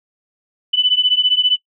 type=beating tone pair; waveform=sine; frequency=2988 / 3003 Hz; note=F#7 / F#7; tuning=+16 / +25 cents; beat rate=15 Hz; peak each=-15 dBFS; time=0.73-1.57 s; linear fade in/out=10 ms; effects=noise-tail reverb RT60 0.1 s tail -20 dB re dry